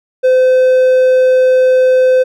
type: tone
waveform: triangle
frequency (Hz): 513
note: C5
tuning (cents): -34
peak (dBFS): -4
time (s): 0.23-2.24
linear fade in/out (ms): 20
effects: none